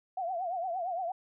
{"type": "tone with vibrato", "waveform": "sine", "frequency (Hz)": 716, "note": "F5", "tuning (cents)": 43, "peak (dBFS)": -31, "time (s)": [0.17, 1.12], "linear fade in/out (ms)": 5, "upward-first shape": "triangle", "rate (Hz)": 8.7, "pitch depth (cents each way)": 150, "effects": []}